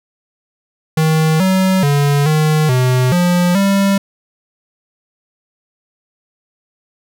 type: tone with pitch steps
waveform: square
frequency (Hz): 157.8 / 188.6 / 143.2 / 154.5 / 127.1 / 176.8 / 197.1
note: D#3 / F#3 / D3 / D#3 / C3 / F3 / G3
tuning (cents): +25 / +33 / -43 / -12 / -50 / +22 / +10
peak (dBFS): -11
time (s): 0.97-3.98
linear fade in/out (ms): 5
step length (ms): 430
effects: none